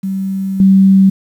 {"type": "tone with level steps", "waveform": "sine", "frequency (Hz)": 192.7, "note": "G3", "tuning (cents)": -29, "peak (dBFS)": [-15, -4], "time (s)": [0.03, 1.1], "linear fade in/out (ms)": 10, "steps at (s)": 0.6, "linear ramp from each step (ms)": 2, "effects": ["7-bit"]}